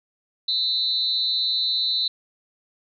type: tone with amplitude modulation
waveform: sine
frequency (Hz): 3988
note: B7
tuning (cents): +16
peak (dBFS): -16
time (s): 0.48-2.08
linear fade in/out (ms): 5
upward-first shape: sine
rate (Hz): 285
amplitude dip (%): 95
effects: none